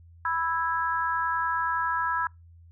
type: harmonic tone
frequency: 329.6 Hz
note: E4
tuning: in tune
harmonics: 3 / 4 / 5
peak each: -28 / -29 / -30 dBFS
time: 0.25-2.27 s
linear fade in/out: 2 ms
effects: noise-tail reverb RT60 0.2 s tail -26 dB re dry + added 84 Hz sine -49 dBFS peak until 2.71 s